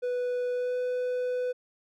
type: tone with pitch glide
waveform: triangle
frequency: 493.9 to 498.8 Hz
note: B4 to B4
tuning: 0 to +17 cents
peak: -25 dBFS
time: 0.02-1.53 s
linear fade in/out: 20 ms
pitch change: +17 cents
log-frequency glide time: 0.53-0.77 s
effects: none